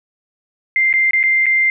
sine tone with dropouts, 2093 Hz, C7, in tune, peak -11 dBFS, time 0.76-1.7 s, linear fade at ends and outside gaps 1 ms, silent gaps 0.928-0.938 / 1.109-1.133 / 1.23-1.237 / 1.458-1.465 s, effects none

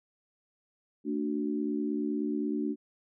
sine chord, D major, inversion second, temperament equal with one note detuned, 224.2 / 293.7 / 370 Hz, A3 / D4 / F#4, +33 / 0 / 0 cents, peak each -33 / -31 / -36 dBFS, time 1.04-2.76 s, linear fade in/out 50 ms, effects none

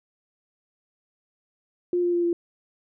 sine tone with pitch steps, 353.7 / 350.2 / 346.8 / 343.4 Hz, F4 / F4 / F4 / F4, +22 / +5 / -12 / -29 cents, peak -20 dBFS, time 1.93-2.33 s, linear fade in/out 2 ms, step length 100 ms, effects none

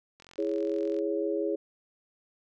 click train, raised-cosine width 0.2 ms, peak -34 dBFS, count 36, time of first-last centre 0.2-0.988 s, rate 44.4 Hz
sine chord, C# minor, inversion first, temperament equal, 329.6 / 415.3 / 554.4 Hz, E4 / G#4 / C#5, 0 / 0 / 0 cents, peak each -31 / -30 / -33 dBFS, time 0.38-1.56 s, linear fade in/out 10 ms
effects none

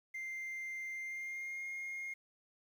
sine tone with pitch glide, 2093 to 2135 Hz, C7 to C7, 0 to +34 cents, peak -37 dBFS, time 0.14-2.14 s, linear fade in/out 10 ms, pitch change +34 cents, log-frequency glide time 0.92-1.66 s, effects tanh soft clip ceiling -39 dBFS + 11-bit

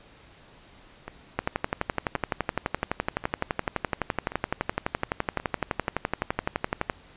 two click trains, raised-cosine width 0.5 ms, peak -20 / -9 dBFS, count 5 / 66, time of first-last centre 1.08-5.4 / 1.39-6.898 s, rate 0.926 / 11.8 Hz, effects pink hiss -53 dBFS RMS until 7.16 s + resampled to 8000 Hz

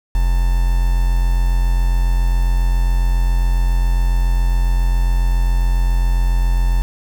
triangle tone with quantisation, 43.65 Hz, F1, in tune, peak -10 dBFS, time 0.15-6.82 s, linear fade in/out 0 ms, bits 5, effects none

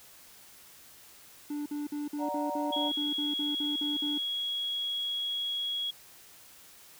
triangle tone bursts, 293.7 Hz, D4, in tune, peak -30 dBFS, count 13, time 1.5-4.18 s, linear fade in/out 5 ms, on 160 ms, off 50 ms
sine chord, D augmented, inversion none, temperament equal, 587.3 / 740 / 932.3 Hz, D5 / F#5 / A#5, 0 / 0 / 0 cents, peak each -35 / -39 / -34 dBFS, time 2.18-2.92 s, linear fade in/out 50 ms
sine tone, 3322 Hz, G#7, in tune, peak -30 dBFS, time 2.72-5.91 s, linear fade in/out 10 ms
effects white hiss -54 dBFS RMS until 6.99 s

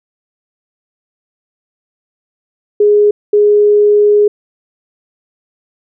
sine tone bursts at uneven times, 415.3 Hz, G#4, in tune, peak -5 dBFS, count 2, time 2.8-3.11 / 3.33-4.28 s, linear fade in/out 5 ms, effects none

